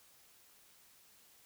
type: silence
effects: white hiss -64 dBFS RMS until 1.45 s